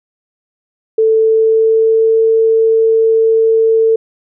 sine tone with pitch glide, 442.6 to 447.7 Hz, A4 to A4, +10 to +30 cents, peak -7 dBFS, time 0.98-3.96 s, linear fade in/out 5 ms, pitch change +20 cents, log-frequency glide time 1.16-2.24 s, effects none

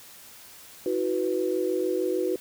sine chord, E suspended second, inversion none, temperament equal with one note detuned, 323.4 / 370 / 493.9 Hz, E4 / F#4 / B4, -33 / 0 / 0 cents, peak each -30 / -26 / -29 dBFS, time 0.86-2.36 s, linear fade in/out 2 ms, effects white hiss -48 dBFS RMS until 2.4 s

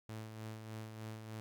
sawtooth tone with tremolo, 109.8 Hz, A2, 3 cents flat, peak -39 dBFS, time 0.09-1.4 s, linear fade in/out 0 ms, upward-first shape sine, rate 3.3 Hz, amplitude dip 45%, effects 13-bit

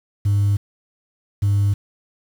sine tone pair in turn, 101.3 / 100.87 Hz, G#2 / G2, -43 / +50 cents, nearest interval unison, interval 7 cents, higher first, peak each -12 dBFS, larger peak neither, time 0.25-0.57 / 1.42-1.74 s, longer neither, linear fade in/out 10 ms, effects tanh soft clip ceiling -13 dBFS + 7-bit

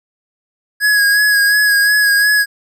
square tone with vibrato, 1663 Hz, G#6, 2 cents sharp, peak -10 dBFS, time 0.8-2.46 s, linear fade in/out 50 ms, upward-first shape sine, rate 2.8 Hz, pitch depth 31 cents each way, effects none

